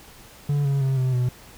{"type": "tone with pitch steps", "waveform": "triangle", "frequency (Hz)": [144.2, 138.97, 133.92, 129.06, 124.38], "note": ["D3", "C#3", "C3", "C3", "B2"], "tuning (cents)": [-31, 5, 41, -23, 13], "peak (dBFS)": -17, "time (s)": [0.49, 1.29], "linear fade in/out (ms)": 5, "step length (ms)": 160, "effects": ["pink hiss -47 dBFS RMS until 1.57 s"]}